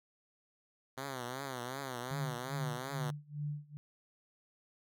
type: tone with vibrato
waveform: 5% pulse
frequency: 129.6 Hz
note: C3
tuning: 16 cents flat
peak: -28 dBFS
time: 0.97-3.11 s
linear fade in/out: 10 ms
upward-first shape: triangle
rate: 2.7 Hz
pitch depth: 150 cents each way
type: tone with tremolo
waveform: sine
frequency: 147.5 Hz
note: D3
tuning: 8 cents sharp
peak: -34 dBFS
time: 2.11-3.77 s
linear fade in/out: 0 ms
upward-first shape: sine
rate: 2.4 Hz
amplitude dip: 95%
effects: none